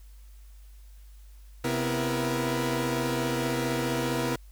sawtooth tone cluster, 132.1 / 249.1 / 332.3 / 473.8 Hz, C3 / B3 / E4 / A#4, +17 / +15 / +14 / +28 cents, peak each -28 dBFS, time 1.64-4.36 s, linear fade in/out 5 ms, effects added 50 Hz sine -46 dBFS peak until 4.51 s + white hiss -63 dBFS RMS until 4.51 s

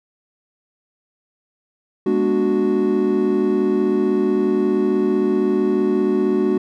triangle chord, G# half-diminished seventh, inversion none, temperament equal with one note detuned, 207.7 / 243.1 / 293.7 / 370 Hz, G#3 / B3 / D4 / F#4, 0 / -27 / 0 / 0 cents, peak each -20 / -22 / -20 / -16 dBFS, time 2.06-6.58 s, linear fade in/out 5 ms, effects none

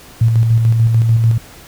sine tone with tremolo, 114 Hz, A#2, 38 cents flat, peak -7 dBFS, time 0.21-1.38 s, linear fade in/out 5 ms, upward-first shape square, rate 6.8 Hz, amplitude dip 35%, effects pink hiss -39 dBFS RMS until 1.67 s

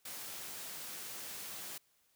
white high-pass noise, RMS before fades -45 dBFS, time 0.05-1.78 s, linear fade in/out 5 ms, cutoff 100 Hz, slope 12 dB/octave, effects white hiss -73 dBFS RMS until 2.15 s

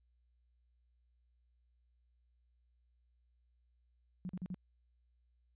sine tone bursts, 181.7 Hz, F#3, 31 cents flat, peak -38 dBFS, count 4, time 4.25-4.544 s, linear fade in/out 0 ms, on 42 ms, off 42 ms, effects added 60 Hz sine -70 dBFS peak until 5.55 s + resampled to 8000 Hz

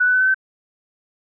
sine tone with pitch steps, 1480 / 1494.6 / 1509.4 / 1524.2 / 1539.3 Hz, F#6 / F#6 / F#6 / G6 / G6, 0 / +17 / +34 / -49 / -32 cents, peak -13 dBFS, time 0-0.345 s, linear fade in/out 10 ms, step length 69 ms, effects none

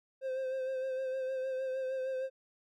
triangle tone with vibrato, 523.3 Hz, C5, in tune, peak -31 dBFS, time 0.21-2.3 s, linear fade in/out 50 ms, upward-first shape sine, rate 6.5 Hz, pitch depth 29 cents each way, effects none

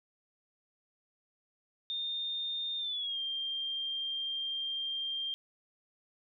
sine tone with pitch glide, 3639 to 3186 Hz, A#7 to G7, -42 to +27 cents, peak -33 dBFS, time 1.9-5.34 s, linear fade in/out 0 ms, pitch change -231 cents, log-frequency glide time 2.78-3.19 s, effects none

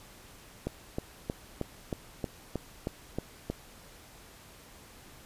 click train, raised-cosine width 2 ms, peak -18 dBFS, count 10, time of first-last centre 0.67-3.5 s, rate 3.18 Hz, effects pink hiss -53 dBFS RMS until 5.25 s + resampled to 32000 Hz

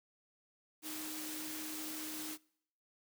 sine tone in noise, 310 Hz, D#4, 6 cents flat, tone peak -46 dBFS, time 0.82-2.38 s, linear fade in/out 50 ms, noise white, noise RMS -44 dBFS, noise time 0.82-2.38 s, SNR -5 dB, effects noise-tail reverb RT60 0.7 s tail -25 dB re dry + high-pass 150 Hz 12 dB/octave

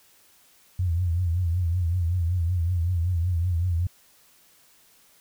sine tone with vibrato, 87.1 Hz, F2, 4 cents flat, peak -21 dBFS, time 0.79-3.87 s, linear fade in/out 5 ms, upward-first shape triangle, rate 5.3 Hz, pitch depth 120 cents each way, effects white hiss -58 dBFS RMS until 5.2 s

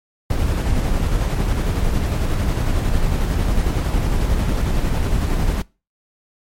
brown noise with tremolo, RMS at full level -17 dBFS, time 0.3-5.62 s, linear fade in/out 5 ms, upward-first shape square, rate 11 Hz, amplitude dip 25%, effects noise-tail reverb RT60 0.3 s tail -23 dB re dry + MP3 64 kbps

